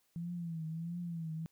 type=tone with vibrato; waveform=sine; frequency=166.7 Hz; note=E3; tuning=20 cents sharp; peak=-37 dBFS; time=0.16-1.46 s; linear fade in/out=0 ms; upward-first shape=triangle; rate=1.5 Hz; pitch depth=98 cents each way; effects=white hiss -75 dBFS RMS until 1.51 s